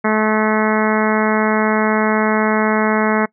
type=harmonic tone; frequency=216 Hz; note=A3; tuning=32 cents flat; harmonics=1 / 2 / 3 / 4 / 5 / 6 / 7 / 8 / 9 / 10; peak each=-17 / -20 / -22 / -23 / -24 / -25 / -25 / -26 / -27 / -27 dBFS; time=0.04-3.26 s; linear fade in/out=10 ms; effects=noise-tail reverb RT60 0.1 s tail -23 dB re dry